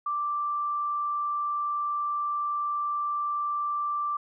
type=tone; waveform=sine; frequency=1174.7 Hz; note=D6; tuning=in tune; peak=-26 dBFS; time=0.06-4.17 s; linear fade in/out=5 ms; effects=none